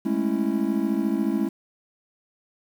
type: chord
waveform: triangle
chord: A major seventh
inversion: third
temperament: just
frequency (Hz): 206.2 / 220 / 275 / 330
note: G#3 / A3 / C#4 / E4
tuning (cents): -12 / 0 / -14 / +2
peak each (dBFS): -25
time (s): 0.05-1.49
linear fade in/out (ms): 10
effects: 8-bit